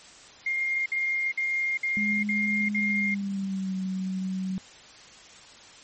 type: tone bursts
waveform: sine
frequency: 2123 Hz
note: C7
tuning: 25 cents sharp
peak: -24 dBFS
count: 6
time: 0.46-3.145 s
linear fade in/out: 5 ms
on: 400 ms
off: 57 ms
type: tone with pitch glide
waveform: sine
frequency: 207.7 to 188.27 Hz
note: G#3 to F#3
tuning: 0 to +30 cents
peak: -27 dBFS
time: 1.97-4.58 s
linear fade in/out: 0 ms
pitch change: -170 cents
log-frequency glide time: 2.79-3.76 s
effects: white hiss -49 dBFS RMS until 5.83 s + MP3 32 kbps